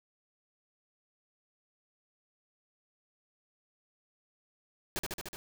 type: noise with echo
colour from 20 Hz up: pink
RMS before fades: -34 dBFS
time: 4.96-4.99 s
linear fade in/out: 0 ms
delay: 74 ms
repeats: 5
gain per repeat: -2 dB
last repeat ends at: 5.36 s
effects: none